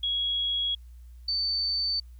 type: tone pair in turn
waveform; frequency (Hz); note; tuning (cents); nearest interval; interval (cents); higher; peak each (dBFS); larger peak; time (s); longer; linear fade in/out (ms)
sine; 3322 / 4549; G#7 / C#8; 0 / +44; perfect fourth; 544; second; -25; neither; 0.03-0.75 / 1.28-2; neither; 5
effects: added 60 Hz sine -44 dBFS peak until 2.19 s + white hiss -69 dBFS RMS until 2.19 s